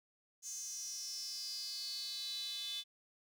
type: tone with high-pass filter sweep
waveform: square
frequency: 233.1 Hz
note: A#3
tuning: in tune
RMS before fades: -43 dBFS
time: 0.42-2.84 s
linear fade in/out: 50 ms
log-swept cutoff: 6500 to 3500 Hz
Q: 9
effects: none